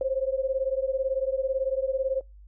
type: beating tone pair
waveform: sine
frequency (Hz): 523.3 / 541.3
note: C5 / C#5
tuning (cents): 0 / -41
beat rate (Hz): 18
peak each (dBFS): -27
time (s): 0.01-2.21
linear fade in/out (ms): 2
effects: noise-tail reverb RT60 0.2 s tail -24 dB re dry + added 50 Hz sine -46 dBFS peak until 2.47 s